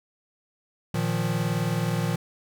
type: chord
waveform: square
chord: Bb suspended fourth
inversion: none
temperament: equal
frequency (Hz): 116.54 / 155.56 / 174.61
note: Bb2 / Eb3 / F3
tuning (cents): 0 / 0 / 0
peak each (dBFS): -29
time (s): 0.94-2.16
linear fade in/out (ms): 5
effects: none